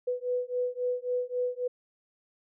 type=beating tone pair; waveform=sine; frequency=493.9 / 497.6 Hz; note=B4 / B4; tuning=0 / +13 cents; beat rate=3.7 Hz; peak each=-31 dBFS; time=0.07-1.68 s; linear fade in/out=10 ms; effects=none